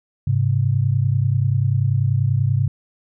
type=tone pair together; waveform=sine; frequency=103.4 / 133.7 Hz; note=G#2 / C3; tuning=-7 / +38 cents; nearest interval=major third; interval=445 cents; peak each=-18 dBFS; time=0.27-2.68 s; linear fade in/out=5 ms; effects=none